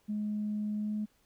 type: tone with pitch glide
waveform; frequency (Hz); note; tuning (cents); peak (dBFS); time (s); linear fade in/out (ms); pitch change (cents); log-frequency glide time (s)
sine; 210.3 to 211.9; G#3 to G#3; +22 to +35; -30; 0.08-1.06; 20; +13; 0.77-0.94
effects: tanh soft clip ceiling -26 dBFS + pink hiss -70 dBFS RMS until 1.25 s